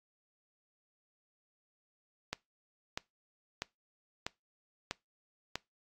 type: click train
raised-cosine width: 0.2 ms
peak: -17 dBFS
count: 6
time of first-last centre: 2.33-5.556 s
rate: 1.55 Hz
effects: noise-tail reverb RT60 0.2 s tail -22 dB re dry + AAC 48 kbps